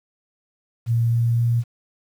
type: tone with pitch steps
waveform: sine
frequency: 116.5 / 117.31 / 118.13 Hz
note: A#2 / A#2 / A#2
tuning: -1 / +11 / +23 cents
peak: -16 dBFS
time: 0.86-1.64 s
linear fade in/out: 50 ms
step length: 260 ms
effects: 8-bit